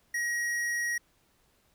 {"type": "tone with hard clipping", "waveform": "sine", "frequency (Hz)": 1896, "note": "A#6", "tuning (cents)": 29, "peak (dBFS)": -30, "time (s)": [0.14, 0.98], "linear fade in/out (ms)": 5, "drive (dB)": 12, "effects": ["pink hiss -68 dBFS RMS until 1.74 s"]}